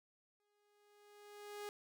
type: tone with exponential growth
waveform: sawtooth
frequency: 413.2 Hz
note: G#4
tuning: 9 cents flat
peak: -39 dBFS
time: 0.4-1.69 s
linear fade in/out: 0 ms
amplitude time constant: 280 ms
effects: none